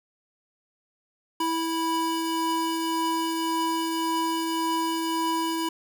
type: tone pair together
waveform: square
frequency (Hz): 328 / 982.2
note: E4 / B5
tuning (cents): -9 / -10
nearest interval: octave + perfect fifth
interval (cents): 1899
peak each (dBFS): -28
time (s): 1.4-5.69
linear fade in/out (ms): 5
effects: none